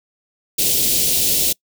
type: band-stop noise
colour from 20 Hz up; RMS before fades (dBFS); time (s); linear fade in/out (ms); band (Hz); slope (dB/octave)
white; -17; 0.58-1.53; 10; 550 to 2900; 24
effects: noise-tail reverb RT60 0.1 s tail -26 dB re dry